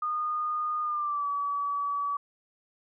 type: tone with pitch glide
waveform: sine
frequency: 1225 to 1143 Hz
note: D#6 to D6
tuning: -27 to -47 cents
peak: -27 dBFS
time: 0.02-2.17 s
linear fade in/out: 5 ms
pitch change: -120 cents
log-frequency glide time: 0.82-1.28 s
effects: none